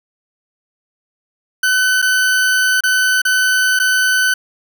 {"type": "tone with dropouts", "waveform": "40% pulse", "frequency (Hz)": 1510, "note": "F#6", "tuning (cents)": 35, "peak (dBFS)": -11, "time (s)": [1.63, 4.34], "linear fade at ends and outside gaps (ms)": 5, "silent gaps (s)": [[2.018, 2.024], [2.807, 2.836], [3.218, 3.251], [3.791, 3.798]], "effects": []}